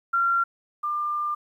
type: tone pair in turn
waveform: sine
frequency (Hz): 1375 / 1195.9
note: F6 / D6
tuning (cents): -27 / +31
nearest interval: major second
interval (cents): 242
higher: first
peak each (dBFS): -19 / -24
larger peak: first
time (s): 0.13-0.44 / 0.83-1.35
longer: second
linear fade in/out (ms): 10
effects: 10-bit